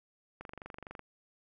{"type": "click train", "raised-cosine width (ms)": 0.5, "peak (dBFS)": -29, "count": 15, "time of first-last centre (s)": [0.41, 0.993], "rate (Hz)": 24, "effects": []}